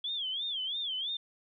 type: tone with vibrato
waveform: sine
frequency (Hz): 3322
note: G#7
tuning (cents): 0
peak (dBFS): -32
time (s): 0.04-1.17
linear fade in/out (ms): 5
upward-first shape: sine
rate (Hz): 3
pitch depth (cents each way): 170
effects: none